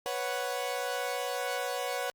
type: chord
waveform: sawtooth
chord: B suspended second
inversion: none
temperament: equal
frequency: 493.9 / 554.4 / 740 Hz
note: B4 / C#5 / F#5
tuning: 0 / 0 / 0 cents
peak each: -32 dBFS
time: 0.06-2.1 s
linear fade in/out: 0 ms
effects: Opus 48 kbps